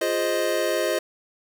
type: chord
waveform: square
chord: F minor seventh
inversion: none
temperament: equal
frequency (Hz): 349.2 / 415.3 / 523.3 / 622.3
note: F4 / Ab4 / C5 / Eb5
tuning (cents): 0 / 0 / 0 / 0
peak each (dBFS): -29 / -30 / -28 / -26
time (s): 0.01-0.99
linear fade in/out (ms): 5
effects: none